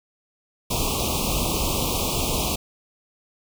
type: band-stop noise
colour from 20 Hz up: pink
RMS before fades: -24 dBFS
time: 0.7-2.56 s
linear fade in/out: 10 ms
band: 1200 to 2400 Hz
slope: 96 dB/octave
effects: none